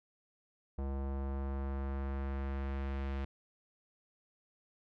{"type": "tone with low-pass filter sweep", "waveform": "square", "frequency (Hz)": 68.2, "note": "C#2", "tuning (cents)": -28, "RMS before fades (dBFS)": -37, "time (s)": [0.78, 3.25], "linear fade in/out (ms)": 5, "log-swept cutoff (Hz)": [800, 2700], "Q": 1, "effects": []}